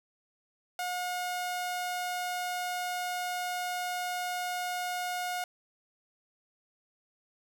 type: tone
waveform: sawtooth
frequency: 720 Hz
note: F#5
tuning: 47 cents flat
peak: -28 dBFS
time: 0.79-5.44 s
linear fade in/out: 2 ms
effects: none